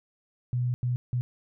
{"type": "tone bursts at uneven times", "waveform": "sine", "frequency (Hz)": 123.47, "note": "B2", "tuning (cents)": 0, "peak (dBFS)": -24, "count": 3, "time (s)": [[0.53, 0.74], [0.83, 0.96], [1.13, 1.21]], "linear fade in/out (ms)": 0, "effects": []}